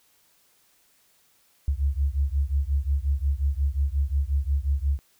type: beating tone pair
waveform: sine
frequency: 67.5 / 73.1 Hz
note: C#2 / D2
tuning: -45 / -7 cents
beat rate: 5.6 Hz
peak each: -24 / -25 dBFS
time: 1.68-4.99 s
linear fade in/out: 0 ms
effects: white hiss -63 dBFS RMS until 5.19 s